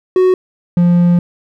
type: tone pair in turn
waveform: triangle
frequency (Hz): 370 / 174.62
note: F#4 / F3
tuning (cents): 0 / 0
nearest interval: octave + minor second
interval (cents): 1300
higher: first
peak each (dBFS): -5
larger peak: neither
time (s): 0.16-0.34 / 0.77-1.19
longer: second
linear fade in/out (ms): 2
effects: none